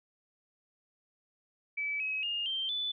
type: tone with pitch steps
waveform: sine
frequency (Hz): 2300 / 2552 / 2832 / 3142 / 3486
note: D7 / D#7 / F7 / G7 / A7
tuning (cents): -37 / +43 / +23 / +3 / -17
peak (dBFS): -31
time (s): 1.77-2.92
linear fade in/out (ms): 10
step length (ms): 230
effects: none